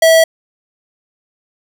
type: tone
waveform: square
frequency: 651 Hz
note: E5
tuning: 22 cents flat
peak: -6 dBFS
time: 0.02-0.24 s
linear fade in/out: 5 ms
effects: none